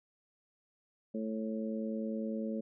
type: harmonic tone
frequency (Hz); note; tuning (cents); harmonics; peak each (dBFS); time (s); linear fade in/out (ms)
110; A2; 0; 2 / 3 / 4 / 5; -35 / -44 / -43 / -42; 1.14-2.61; 10
effects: none